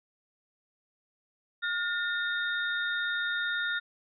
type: tone cluster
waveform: sine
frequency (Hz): 1427 / 1809 / 3687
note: F6 / A6 / A#7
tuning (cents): +37 / +48 / -20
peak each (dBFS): -30 / -34 / -36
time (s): 1.62-3.8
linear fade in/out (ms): 20
effects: none